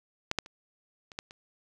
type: clicks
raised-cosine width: 0.2 ms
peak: -11 / -10 / -30 / -29 / -17 / -30 dBFS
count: 6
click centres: 0.314 / 0.387 / 0.461 / 1.118 / 1.189 / 1.309 s
effects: none